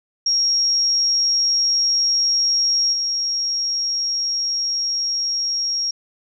sine tone with level steps, 5588 Hz, F8, in tune, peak -15 / -19 dBFS, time 0.26-5.91 s, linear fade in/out 5 ms, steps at 2.92 s, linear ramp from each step 20 ms, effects none

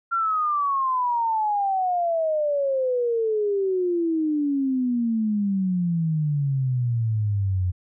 sine exponential sweep, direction down, 1381 to 88.9 Hz, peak -20 dBFS, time 0.11-7.72 s, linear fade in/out 20 ms, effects none

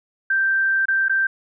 sine tone with dropouts, 1568 Hz, G6, in tune, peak -16 dBFS, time 0.3-1.27 s, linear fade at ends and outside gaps 5 ms, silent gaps 0.856-0.883 / 1.084-1.095 s, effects none

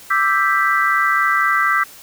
sine chord, E minor seventh, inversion third, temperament equal with one note detuned, 1174.7 / 1318.5 / 1573.4 / 1975.5 Hz, D6 / E6 / G6 / B6, 0 / 0 / +6 / 0 cents, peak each -19 dBFS, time 0.1-1.84 s, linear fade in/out 10 ms, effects white hiss -41 dBFS RMS until 2.02 s

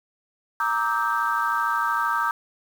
sine chord, E half-diminished seventh, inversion second, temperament equal with one note detuned, 932.3 / 1174.7 / 1287.7 / 1568 Hz, Bb5 / D6 / E6 / G6, 0 / 0 / -41 / 0 cents, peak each -26 dBFS, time 0.6-2.31 s, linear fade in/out 2 ms, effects tanh soft clip ceiling -11 dBFS + 7-bit

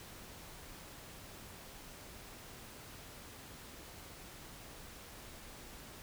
silence, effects pink hiss -52 dBFS RMS until 6.02 s

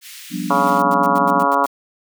pink high-pass noise, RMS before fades -37 dBFS, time 0.01-0.82 s, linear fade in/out 50 ms, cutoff 2000 Hz, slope 24 dB/octave
sine chord, G dominant seventh, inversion third, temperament just, 176.4 / 196 / 245 / 294 Hz, F3 / G3 / B3 / D4, +18 / 0 / -14 / +2 cents, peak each -27 dBFS, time 0.3-1.47 s, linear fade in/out 50 ms
harmonic tone, 140 Hz, C#3, 18 cents sharp, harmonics 2 / 3 / 4 / 5 / 6 / 7 / 8 / 9 / 10, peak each -25 / -27 / -23 / -22 / -24 / -18 / -19 / -25 / -25 dBFS, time 0.5-1.66 s, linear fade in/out 5 ms
white noise bursts, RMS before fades -36 dBFS, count 9, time 0.67-1.667 s, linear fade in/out 0 ms, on 29 ms, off 92 ms
effects none

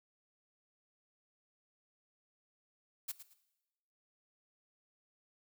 blue noise with echo, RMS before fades -39 dBFS, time 3.08-3.12 s, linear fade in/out 10 ms, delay 110 ms, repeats 2, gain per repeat -12 dB, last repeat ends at 3.34 s, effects noise-tail reverb RT60 1.0 s tail -17 dB re dry

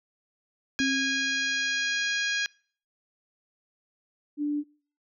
harmonic tone, 822 Hz, G#5, 18 cents flat, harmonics 2 / 3 / 4 / 5 / 6 / 7 / 8, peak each -28 / -32 / -34 / -36 / -38 / -39 / -40 dBFS, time 0.79-2.46 s, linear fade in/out 0 ms
sine tone with exponential decay, 268.5 Hz, C4, 45 cents sharp, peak -24 dBFS, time 0.8-2.23 s, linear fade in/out 0 ms, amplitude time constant 310 ms
sine tone, 293.7 Hz, D4, in tune, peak -25 dBFS, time 4.37-4.64 s, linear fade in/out 50 ms
effects noise-tail reverb RT60 0.5 s tail -26 dB re dry

